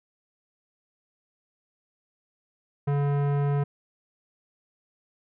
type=tone with tanh clipping; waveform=sine; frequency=142.7 Hz; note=D3; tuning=49 cents flat; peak=-24 dBFS; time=2.87-3.64 s; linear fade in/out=10 ms; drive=18 dB; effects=none